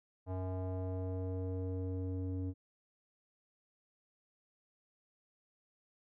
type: tone with low-pass filter sweep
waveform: square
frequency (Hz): 92.9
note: F#2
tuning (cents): +7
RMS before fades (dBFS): -38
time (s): 0.26-2.54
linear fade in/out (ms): 50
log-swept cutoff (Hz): 770 to 340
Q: 2.3
effects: none